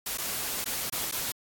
white noise with dropouts, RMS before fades -32 dBFS, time 0.06-1.32 s, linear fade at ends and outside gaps 5 ms, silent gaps 0.175-0.182 / 0.644-0.658 / 0.899-0.923 / 1.114-1.122 s, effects AAC 64 kbps

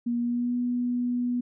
sine tone with pitch glide, 238.2 to 244.6 Hz, A#3 to B3, +38 to -16 cents, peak -24 dBFS, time 0.06-1.41 s, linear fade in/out 10 ms, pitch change +46 cents, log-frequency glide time 0.19-0.56 s, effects none

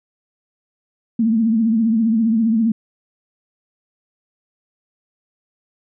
sine tone with vibrato, 224.4 Hz, A3, 34 cents sharp, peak -13 dBFS, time 1.19-2.72 s, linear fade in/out 5 ms, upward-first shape triangle, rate 15 Hz, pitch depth 93 cents each way, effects none

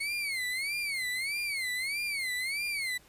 35% pulse tone with vibrato, 2180 Hz, C#7, 29 cents flat, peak -29 dBFS, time 0-2.98 s, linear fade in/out 10 ms, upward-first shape sine, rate 1.6 Hz, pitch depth 170 cents each way, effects pink hiss -59 dBFS RMS until 3.08 s + resampled to 32000 Hz

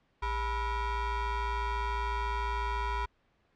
40% pulse ring-modulated tone, 461 Hz, A#4, 19 cents flat, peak -26 dBFS, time 0.22-3.06 s, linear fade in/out 10 ms, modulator 518 Hz, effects pink hiss -71 dBFS RMS until 3.55 s + low-pass 3000 Hz 12 dB/octave

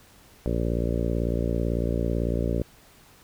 harmonic tone, 58 Hz, A#1, 8 cents flat, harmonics 1 / 2 / 3 / 4 / 5 / 6 / 7 / 8 / 9 / 10, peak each -27 / -30 / -32 / -33 / -34 / -35 / -35 / -36 / -37 / -37 dBFS, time 0.46-2.62 s, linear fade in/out 0 ms, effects pink hiss -54 dBFS RMS until 3.23 s

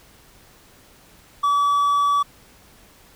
triangle tone, 1146 Hz, D6, 43 cents flat, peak -14 dBFS, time 1.43-2.23 s, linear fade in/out 10 ms, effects pink hiss -51 dBFS RMS until 3.15 s

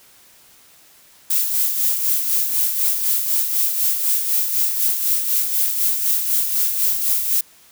violet noise with tremolo, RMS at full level -17 dBFS, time 1.3-7.41 s, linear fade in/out 5 ms, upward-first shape sine, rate 4 Hz, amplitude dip 50%, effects white hiss -50 dBFS RMS until 7.71 s

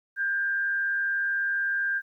sine tone with frequency modulation, 1594 Hz, G6, 28 cents sharp, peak -24 dBFS, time 0.16-2.02 s, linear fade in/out 50 ms, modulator 96.4 Hz, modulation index 0.47, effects 11-bit

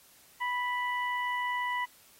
harmonic tone, 986 Hz, B5, 3 cents flat, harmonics 1 / 2 / 3, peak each -31 / -33 / -44 dBFS, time 0.4-1.86 s, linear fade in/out 20 ms, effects white hiss -59 dBFS RMS until 2.19 s + AAC 48 kbps

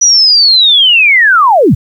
sine linear sweep, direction down, 5920 to 77.78 Hz, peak -3 dBFS, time 0.01-1.75 s, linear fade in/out 10 ms, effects 7-bit

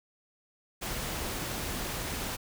pink noise, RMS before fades -35 dBFS, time 0.81-2.37 s, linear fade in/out 20 ms, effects none

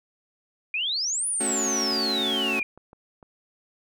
sine exponential two-way sweep, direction up then down, 2376 to 9956 to 2376 Hz, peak -24 dBFS, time 0.74-2.63 s, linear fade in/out 2 ms, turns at 1.27 s
sawtooth chord, F# minor, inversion first, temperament equal, 220 / 277.2 / 370 Hz, A3 / C#4 / F#4, 0 / 0 / 0 cents, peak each -28 dBFS, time 1.4-2.6 s, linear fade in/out 10 ms
clicks, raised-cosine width 1 ms, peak -34 dBFS, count 7, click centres 1.927 / 2.335 / 2.53 / 2.615 / 2.776 / 2.931 / 3.228 s
effects none

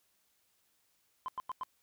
sine tone bursts, 1028 Hz, C6, 31 cents flat, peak -33 dBFS, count 4, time 1.26-1.634 s, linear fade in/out 0 ms, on 23 ms, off 94 ms, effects tanh soft clip ceiling -32 dBFS + white hiss -74 dBFS RMS until 1.82 s

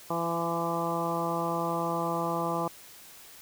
harmonic tone with a mistuned harmonic, 168.1 Hz, E3, 34 cents sharp, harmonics 1 / 2 / 3 / 4 / 5 / 6 / 7, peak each -35 / -35 / -35 / -35 / -35 / -35 / -35 dBFS, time 0.1-2.68 s, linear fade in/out 5 ms, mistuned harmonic 6, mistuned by +16 cents, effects white hiss -50 dBFS RMS until 3.41 s

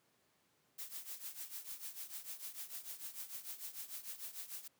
blue noise with tremolo, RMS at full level -44 dBFS, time 0.78-4.68 s, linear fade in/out 10 ms, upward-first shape triangle, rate 6.7 Hz, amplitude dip 85%, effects pink hiss -75 dBFS RMS until 4.79 s + high-pass 150 Hz 12 dB/octave

